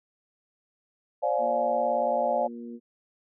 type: chord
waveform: sine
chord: D half-diminished seventh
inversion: third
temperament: just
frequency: 528.6 / 587.3 / 704.8 / 845.8 Hz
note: C5 / D5 / F5 / Ab5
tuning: +18 / 0 / +16 / +31 cents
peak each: -29 / -27 / -28 / -30 dBFS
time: 1.22-2.48 s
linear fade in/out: 20 ms
type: harmonic tone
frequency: 118.3 Hz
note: A#2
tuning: 26 cents sharp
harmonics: 2 / 3 / 4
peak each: -37 / -44 / -48 dBFS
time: 1.38-2.8 s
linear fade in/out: 50 ms
effects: none

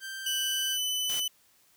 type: tone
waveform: sawtooth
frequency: 1568 Hz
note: G6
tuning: in tune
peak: -33 dBFS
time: 0-0.78 s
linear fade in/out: 50 ms
type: tone with pitch glide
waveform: sawtooth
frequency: 2976 to 3004 Hz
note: F#7 to F#7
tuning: +9 to +26 cents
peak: -25 dBFS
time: 0.26-1.28 s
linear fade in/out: 5 ms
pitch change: +17 cents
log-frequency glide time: 0.4-0.83 s
type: noise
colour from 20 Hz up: white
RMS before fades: -38 dBFS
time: 1.09-1.2 s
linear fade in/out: 5 ms
effects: white hiss -64 dBFS RMS until 1.76 s

